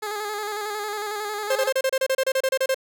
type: tone with vibrato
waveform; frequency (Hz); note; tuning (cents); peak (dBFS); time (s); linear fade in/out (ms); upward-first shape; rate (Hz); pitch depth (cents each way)
15% pulse; 419; G#4; +15; -21; 0.02-1.7; 10; square; 11; 38
type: tone bursts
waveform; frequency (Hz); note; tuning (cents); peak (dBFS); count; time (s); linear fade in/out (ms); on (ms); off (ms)
45% pulse; 529; C5; +19; -19; 15; 1.5-2.745; 5; 55; 30
effects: none